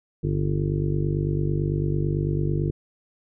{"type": "harmonic tone", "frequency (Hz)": 49, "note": "G1", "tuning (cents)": 0, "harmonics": [1, 2, 3, 5, 6, 7, 8, 9], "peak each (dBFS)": [-30, -29, -24, -35, -37, -30, -36, -36], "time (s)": [0.23, 2.71], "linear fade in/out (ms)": 10, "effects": []}